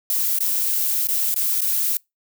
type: noise with dropouts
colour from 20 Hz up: violet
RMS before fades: -21 dBFS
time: 0.1-1.97 s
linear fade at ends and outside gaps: 1 ms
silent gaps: 0.387-0.405 / 1.071-1.087 / 1.342-1.362 / 1.607-1.617 s
effects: noise-tail reverb RT60 0.2 s tail -26 dB re dry